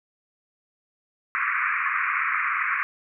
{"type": "band-pass noise", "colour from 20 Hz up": "pink", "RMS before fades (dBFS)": -25, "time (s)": [1.35, 2.83], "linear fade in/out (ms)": 0, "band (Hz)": [1100, 2400], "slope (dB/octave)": 96, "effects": []}